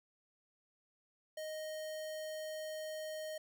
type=tone with notch filter; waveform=square; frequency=622.3 Hz; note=D#5; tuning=in tune; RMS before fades=-43 dBFS; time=1.37-3.38 s; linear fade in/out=5 ms; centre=1400 Hz; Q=1.9; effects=none